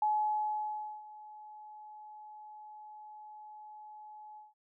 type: tone with ADSR envelope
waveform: sine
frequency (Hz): 850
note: G#5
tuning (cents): +40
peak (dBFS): -26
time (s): 0.02-4.54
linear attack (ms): 3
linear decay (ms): 1000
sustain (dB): -21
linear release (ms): 170
effects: none